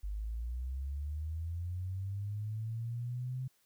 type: linear sweep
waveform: sine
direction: up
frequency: 49 to 130.81 Hz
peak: -35 dBFS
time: 0.03-3.48 s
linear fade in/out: 10 ms
effects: white hiss -72 dBFS RMS until 3.65 s